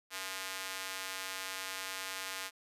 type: tone with high-pass filter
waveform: square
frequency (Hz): 94.9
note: F#2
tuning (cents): +44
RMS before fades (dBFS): -41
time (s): 0.1-2.51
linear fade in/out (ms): 50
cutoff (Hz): 1500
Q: 0.66
effects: resampled to 32000 Hz